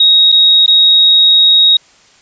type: tone with dropouts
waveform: sine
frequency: 3775 Hz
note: A#7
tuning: 21 cents sharp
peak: -4 dBFS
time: 0-1.77 s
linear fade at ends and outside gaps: 5 ms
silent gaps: 0.319-0.323 / 0.663-0.678 s
effects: white hiss -46 dBFS RMS until 2.21 s + resampled to 16000 Hz